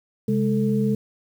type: tone cluster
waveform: sine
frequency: 133.4 / 208.4 / 441.4 Hz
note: C3 / G#3 / A4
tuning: +34 / +6 / +5 cents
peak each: -25 / -20 / -26 dBFS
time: 0.28-0.95 s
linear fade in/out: 5 ms
effects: 8-bit